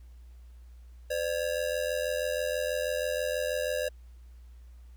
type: ring-modulated tone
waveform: square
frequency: 554.4 Hz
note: C#5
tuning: in tune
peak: -26 dBFS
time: 1.1-3.89 s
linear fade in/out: 10 ms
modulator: 43.1 Hz
effects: added 60 Hz sine -47 dBFS peak until 4.96 s + pink hiss -69 dBFS RMS until 4.96 s